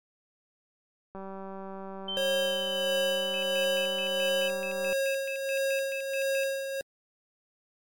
click train, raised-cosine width 1 ms, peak -28 dBFS, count 730, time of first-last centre 1.15-4.927 s, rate 193 Hz
sine tone with pitch glide, 3100 to 3000 Hz, G7 to F#7, -20 to +23 cents, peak -31 dBFS, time 2.08-4.48 s, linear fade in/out 5 ms, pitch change -57 cents, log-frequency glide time 2.38-2.9 s
square tone with tremolo, 543 Hz, C#5, 36 cents flat, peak -26 dBFS, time 2.17-6.81 s, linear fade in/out 0 ms, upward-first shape sine, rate 1.5 Hz, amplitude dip 55%
sine tone bursts, 2615 Hz, E7, 15 cents flat, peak -34 dBFS, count 15, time 3.34-6.435 s, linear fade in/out 0 ms, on 85 ms, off 130 ms
effects MP3 96 kbps

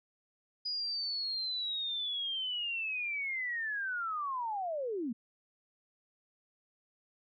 sine linear sweep, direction down, 4946 to 212.5 Hz, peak -33 dBFS, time 0.65-5.13 s, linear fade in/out 10 ms, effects none

